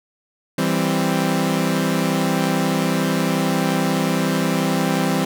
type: chord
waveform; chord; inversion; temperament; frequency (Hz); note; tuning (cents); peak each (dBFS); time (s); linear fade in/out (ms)
sawtooth; C major; first; equal; 164.81 / 196 / 261.6; E3 / G3 / C4; 0 / 0 / 0; -18; 0.58-5.25; 5
effects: none